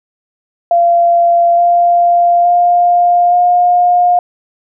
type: tone with pitch steps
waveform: sine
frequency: 688 / 695.6 / 703.3 / 711 Hz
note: F5 / F5 / F5 / F5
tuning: -26 / -7 / +12 / +31 cents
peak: -6 dBFS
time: 0.71-4.19 s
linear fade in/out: 2 ms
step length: 870 ms
effects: none